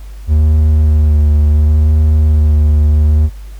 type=tone with vibrato; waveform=triangle; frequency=76 Hz; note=D#2; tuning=40 cents flat; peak=-4 dBFS; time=0.27-3.3 s; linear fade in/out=50 ms; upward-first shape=sine; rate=0.7 Hz; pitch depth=25 cents each way; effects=added 50 Hz sine -26 dBFS peak until 3.59 s + pink hiss -45 dBFS RMS until 3.59 s